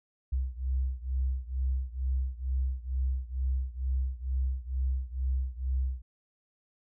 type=beating tone pair; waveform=sine; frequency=64 / 66.2 Hz; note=C2 / C2; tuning=-38 / +21 cents; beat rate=2.2 Hz; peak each=-30 / -32 dBFS; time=0.32-6.02 s; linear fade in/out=10 ms; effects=none